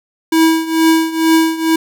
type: tone with tremolo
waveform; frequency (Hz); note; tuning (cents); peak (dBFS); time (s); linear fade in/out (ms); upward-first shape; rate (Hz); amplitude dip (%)
square; 323.7; E4; -31; -7; 0.32-1.76; 5; triangle; 2.2; 85
effects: none